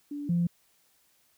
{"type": "tone pair in turn", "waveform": "sine", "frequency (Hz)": [289.7, 172.26], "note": ["D4", "F3"], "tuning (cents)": [-24, -23], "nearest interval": "major sixth", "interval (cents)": 899, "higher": "first", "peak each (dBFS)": [-33, -22], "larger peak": "second", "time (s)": [[0.11, 0.29], [0.29, 0.47]], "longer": "neither", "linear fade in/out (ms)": 5, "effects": ["tanh soft clip ceiling -18 dBFS", "white hiss -67 dBFS RMS until 1.37 s"]}